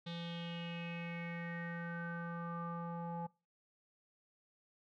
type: tone with low-pass filter sweep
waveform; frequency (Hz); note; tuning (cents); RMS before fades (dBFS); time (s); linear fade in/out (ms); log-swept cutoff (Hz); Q
square; 170; F3; -46; -43; 0.06-3.27; 10; 3700 to 900; 6.5
effects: noise-tail reverb RT60 0.3 s tail -23 dB re dry